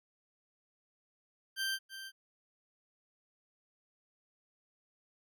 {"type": "tone with echo", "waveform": "20% pulse", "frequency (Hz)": 1568, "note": "G6", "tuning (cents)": 0, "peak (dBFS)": -28, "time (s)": [1.56, 1.79], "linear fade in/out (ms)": 50, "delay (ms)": 330, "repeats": 1, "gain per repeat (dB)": -11, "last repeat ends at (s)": 2.12, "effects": []}